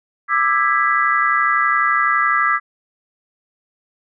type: chord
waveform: sine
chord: E dominant seventh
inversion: third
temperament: just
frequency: 1186.7 / 1318.5 / 1648.1 / 1977.8 Hz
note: D6 / E6 / G#6 / B6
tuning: +18 / 0 / -14 / +2 cents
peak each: -18 / -19 / -20 / -20 dBFS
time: 0.28-2.6 s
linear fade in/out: 50 ms
effects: none